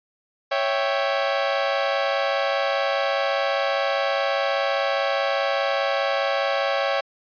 sawtooth chord, C# diminished, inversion none, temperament equal, 554.4 / 659.3 / 784 Hz, C#5 / E5 / G5, 0 / 0 / 0 cents, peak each -19 / -23 / -23 dBFS, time 0.51-7.01 s, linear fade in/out 10 ms, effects resampled to 11025 Hz

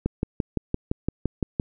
click train, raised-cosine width 3 ms, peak -10 dBFS, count 10, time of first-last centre 0.06-1.598 s, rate 5.85 Hz, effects none

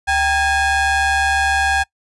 square ring-modulated tone, 426.8 Hz, G#4, 47 cents sharp, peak -12 dBFS, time 0.07-1.84 s, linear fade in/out 20 ms, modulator 1210 Hz, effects noise-tail reverb RT60 0.1 s tail -22 dB re dry + resampled to 24000 Hz

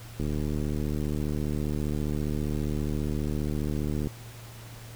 click train, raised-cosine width 3 ms, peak -18 dBFS, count 291, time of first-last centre 0.2-4.072 s, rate 74.9 Hz, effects added 115 Hz sine -43 dBFS peak until 4.95 s + pink hiss -48 dBFS RMS until 4.95 s

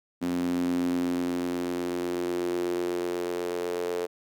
sawtooth tone with high-pass filter sweep, 88.1 Hz, F2, 16 cents sharp, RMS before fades -29 dBFS, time 0.21-4.07 s, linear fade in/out 20 ms, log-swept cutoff 240 to 440 Hz, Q 6.1, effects none

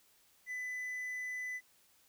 triangle tone, 2000 Hz, B6, 21 cents sharp, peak -36 dBFS, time 0.46-1.61 s, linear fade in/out 50 ms, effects white hiss -68 dBFS RMS until 2.08 s

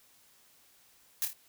blue noise with echo, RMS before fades -30 dBFS, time 1.22-1.25 s, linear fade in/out 0 ms, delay 27 ms, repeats 3, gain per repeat -6 dB, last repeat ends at 1.331 s, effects white hiss -63 dBFS RMS until 1.48 s

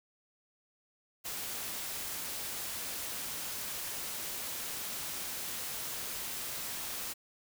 white noise, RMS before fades -39 dBFS, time 1.24-7.14 s, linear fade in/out 20 ms, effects none

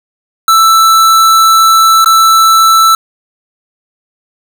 square tone with dropouts, 1323 Hz, E6, 6 cents sharp, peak -4 dBFS, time 0.48-2.95 s, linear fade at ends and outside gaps 2 ms, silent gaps 2.045-2.059 s, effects none

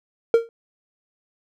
triangle tone with exponential decay, 461 Hz, A#4, 19 cents flat, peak -6 dBFS, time 0.34-0.49 s, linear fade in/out 1 ms, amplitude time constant 32 ms, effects none

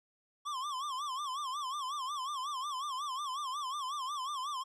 square tone with vibrato, 1102 Hz, C#6, 11 cents flat, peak -36 dBFS, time 0.45-4.64 s, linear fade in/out 20 ms, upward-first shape sine, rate 5.5 Hz, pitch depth 150 cents each way, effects low-pass 8000 Hz 12 dB/octave

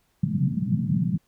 pink band-pass noise, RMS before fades -24 dBFS, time 0.23-1.18 s, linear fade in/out 5 ms, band 120 to 210 Hz, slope 48 dB/octave, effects pink hiss -68 dBFS RMS until 1.27 s

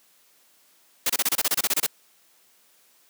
white noise bursts, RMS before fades -22 dBFS, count 13, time 1.06-1.865 s, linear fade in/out 5 ms, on 37 ms, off 27 ms, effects white hiss -60 dBFS RMS until 3.09 s + high-pass 200 Hz 12 dB/octave

